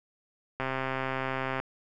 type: click train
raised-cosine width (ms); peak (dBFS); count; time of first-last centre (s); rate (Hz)
0.5; -16; 133; 0.6-1.6; 132
effects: none